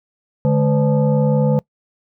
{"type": "tone with frequency modulation", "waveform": "sine", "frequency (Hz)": 146.83, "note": "D3", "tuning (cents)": 0, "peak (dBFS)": -12, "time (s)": [0.45, 1.59], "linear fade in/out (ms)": 0, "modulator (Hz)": 359, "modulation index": 1.1, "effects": ["noise-tail reverb RT60 0.1 s tail -24 dB re dry"]}